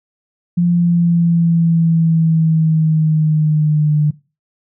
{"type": "exponential sweep", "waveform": "sine", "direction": "down", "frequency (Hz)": [174.61, 149.4], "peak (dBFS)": -10, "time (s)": [0.57, 4.11], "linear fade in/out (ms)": 10, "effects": ["noise-tail reverb RT60 0.3 s tail -20 dB re dry"]}